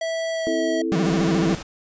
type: tone with pitch glide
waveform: square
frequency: 655 to 645.2 Hz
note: E5 to E5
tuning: -11 to -37 cents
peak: -24 dBFS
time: 0.01-0.82 s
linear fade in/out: 5 ms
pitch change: -26 cents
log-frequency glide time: 0.32-0.56 s
type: chord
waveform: sine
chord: A minor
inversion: first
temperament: equal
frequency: 261.6 / 329.6 / 440 Hz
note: C4 / E4 / A4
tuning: 0 / 0 / 0 cents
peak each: -29 / -23 / -28 dBFS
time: 0.47-1.54 s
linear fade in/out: 0 ms
type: tone with vibrato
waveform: 40% pulse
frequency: 178.5 Hz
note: F3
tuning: 38 cents sharp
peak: -19 dBFS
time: 0.92-1.55 s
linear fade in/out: 0 ms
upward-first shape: sine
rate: 14 Hz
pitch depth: 210 cents each way
type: noise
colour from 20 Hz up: pink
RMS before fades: -35 dBFS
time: 1.04-1.63 s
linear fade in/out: 10 ms
effects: resampled to 16000 Hz